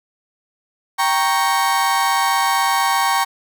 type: chord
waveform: 35% pulse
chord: G diminished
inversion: none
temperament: equal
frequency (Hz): 784 / 932.3 / 1108.7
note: G5 / Bb5 / Db6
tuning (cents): 0 / 0 / 0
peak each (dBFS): -18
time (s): 0.98-3.25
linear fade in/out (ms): 20
effects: none